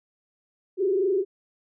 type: tone with frequency modulation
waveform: sine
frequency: 384.7 Hz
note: G4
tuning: 33 cents flat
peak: -20 dBFS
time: 0.77-1.25 s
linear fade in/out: 50 ms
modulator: 23.8 Hz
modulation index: 1.1
effects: none